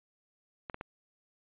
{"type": "clicks", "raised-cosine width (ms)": 0.5, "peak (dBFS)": -24, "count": 3, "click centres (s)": [0.698, 0.744, 0.811], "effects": ["resampled to 8000 Hz"]}